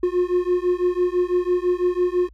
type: beating tone pair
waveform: triangle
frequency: 355.3 / 361.3 Hz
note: F4 / F#4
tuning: +30 / -41 cents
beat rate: 6 Hz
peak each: -19 / -19 dBFS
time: 0.03-2.29 s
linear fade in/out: 5 ms
effects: added 53 Hz sine -45 dBFS peak until 2.33 s